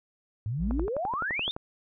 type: exponential sweep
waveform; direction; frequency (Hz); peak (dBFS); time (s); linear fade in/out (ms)
sine; up; 100 to 3729; -28; 0.46-1.51; 0
type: tone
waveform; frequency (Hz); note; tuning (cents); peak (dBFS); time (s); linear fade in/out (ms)
triangle; 56.7; A#1; -47; -26; 0.58-0.88; 50
type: click train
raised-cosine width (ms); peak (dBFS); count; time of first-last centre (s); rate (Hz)
1; -21; 11; 0.71-1.565; 11.7
effects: none